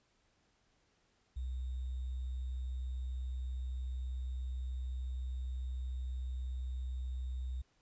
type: tone with sample-and-hold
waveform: sine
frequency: 63.4 Hz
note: B1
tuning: 46 cents sharp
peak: -36 dBFS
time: 1.36-7.62 s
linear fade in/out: 10 ms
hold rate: 3675 Hz
effects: pink hiss -74 dBFS RMS until 7.81 s + resampled to 16000 Hz